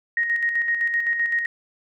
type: tone with tremolo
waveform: sine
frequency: 1871 Hz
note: A#6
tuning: 6 cents sharp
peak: -18 dBFS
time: 0.17-1.46 s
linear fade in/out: 2 ms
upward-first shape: square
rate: 7.8 Hz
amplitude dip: 45%
effects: none